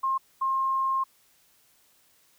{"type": "tone pair in turn", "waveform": "sine", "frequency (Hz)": [1066, 1066], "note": ["C6", "C6"], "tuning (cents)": [32, 32], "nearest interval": "unison", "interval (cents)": 0, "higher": "neither", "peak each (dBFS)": -23, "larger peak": "neither", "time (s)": [[0.03, 0.18], [0.41, 1.04]], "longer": "second", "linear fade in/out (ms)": 10, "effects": ["white hiss -63 dBFS RMS until 2.38 s"]}